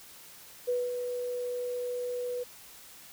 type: tone with ADSR envelope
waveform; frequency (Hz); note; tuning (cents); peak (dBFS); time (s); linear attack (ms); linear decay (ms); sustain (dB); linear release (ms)
sine; 491.9; B4; -7; -25; 0.67-2.44; 20; 210; -6; 15
effects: white hiss -51 dBFS RMS until 3.12 s